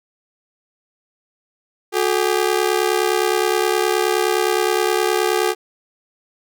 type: ring-modulated tone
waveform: sawtooth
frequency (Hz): 399.2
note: G4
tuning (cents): +32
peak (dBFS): -9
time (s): 1.92-5.55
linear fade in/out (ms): 50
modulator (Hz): 34.8
effects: none